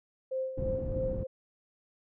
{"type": "tone with tremolo", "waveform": "sine", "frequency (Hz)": 523.3, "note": "C5", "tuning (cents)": 0, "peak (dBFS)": -29, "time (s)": [0.31, 1.27], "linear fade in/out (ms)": 10, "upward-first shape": "sine", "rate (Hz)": 3.1, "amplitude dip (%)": 65}
{"type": "low-pass noise", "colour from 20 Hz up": "pink", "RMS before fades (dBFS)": -35, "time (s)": [0.57, 1.24], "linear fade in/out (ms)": 10, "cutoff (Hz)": 240, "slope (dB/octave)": 12}
{"effects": []}